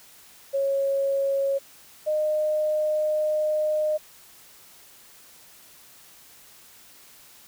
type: tone pair in turn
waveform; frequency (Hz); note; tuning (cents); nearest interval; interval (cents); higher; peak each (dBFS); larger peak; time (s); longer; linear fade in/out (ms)
sine; 550 / 612.4; C#5 / D#5; -14 / -28; major second; 186; second; -21; neither; 0.53-1.59 / 2.06-3.98; second; 20
effects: white hiss -51 dBFS RMS until 7.47 s